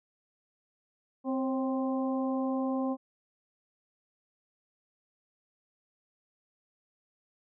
harmonic tone with a mistuned harmonic, 261.6 Hz, C4, in tune, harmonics 1 / 2 / 3 / 4, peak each -29 / -35 / -39 / -41 dBFS, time 1.24-2.97 s, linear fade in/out 50 ms, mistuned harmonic 2, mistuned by +43 cents, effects none

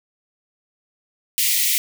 white high-pass noise, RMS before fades -19 dBFS, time 1.38-1.78 s, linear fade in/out 0 ms, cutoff 1900 Hz, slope 96 dB/octave, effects none

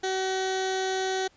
15% pulse tone with notch filter, 378.5 Hz, F#4, 39 cents sharp, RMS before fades -28 dBFS, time 0.03-1.28 s, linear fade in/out 10 ms, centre 1100 Hz, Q 1.8, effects pink hiss -61 dBFS RMS until 1.36 s + resampled to 16000 Hz

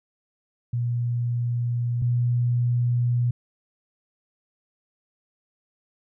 sine tone pair in turn, 120 / 121.25 Hz, B2 / B2, -49 / -31 cents, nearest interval unison, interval 18 cents, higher second, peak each -22 / -19 dBFS, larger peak second, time 0.73-2.02 / 2.02-3.31 s, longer neither, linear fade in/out 5 ms, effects none

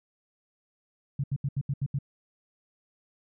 sine tone bursts, 138.59 Hz, C#3, in tune, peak -25 dBFS, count 7, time 1.19-1.988 s, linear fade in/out 5 ms, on 48 ms, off 77 ms, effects none

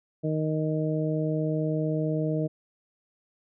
harmonic tone, 155.56 Hz, D#3, in tune, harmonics 1 / 2 / 3 / 4, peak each -27 / -30 / -32 / -33 dBFS, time 0.23-2.48 s, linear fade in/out 20 ms, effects none

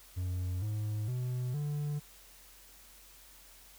triangle tone with pitch steps, 90.6 / 106.5 / 125.2 / 147.18 Hz, F#2 / G#2 / B2 / D3, -36 / +44 / +24 / +4 cents, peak -30 dBFS, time 0.16-2 s, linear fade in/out 20 ms, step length 460 ms, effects added 45 Hz sine -61 dBFS peak until 3.78 s + white hiss -57 dBFS RMS until 3.78 s

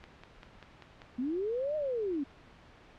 click train, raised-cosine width 0.2 ms, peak -29 dBFS, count 6, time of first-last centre 0.04-1.018 s, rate 5.11 Hz
sine linear two-way sweep, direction up then down, 233.1 to 622.3 to 264 Hz, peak -30 dBFS, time 1.18-2.24 s, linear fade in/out 10 ms, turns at 1.76 s
effects pink hiss -56 dBFS RMS until 2.98 s + low-pass 3000 Hz 12 dB/octave

